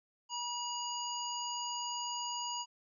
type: harmonic tone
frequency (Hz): 962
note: B5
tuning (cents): -46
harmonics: 1 / 3 / 5 / 7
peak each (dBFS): -39 / -42 / -44 / -43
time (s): 0.29-2.66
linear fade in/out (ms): 50
effects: none